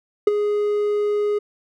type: tone with ADSR envelope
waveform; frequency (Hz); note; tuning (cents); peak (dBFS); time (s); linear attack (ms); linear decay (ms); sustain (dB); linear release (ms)
triangle; 415.3; G#4; 0; -6; 0.27-1.39; 4; 19; -10; 12
effects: none